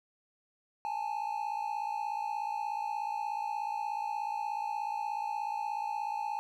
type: tone pair together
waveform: triangle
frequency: 828.3 / 885 Hz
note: G#5 / A5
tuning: -5 / +10 cents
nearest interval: minor second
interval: 115 cents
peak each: -33 / -34 dBFS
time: 0.85-6.39 s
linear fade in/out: 0 ms
effects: none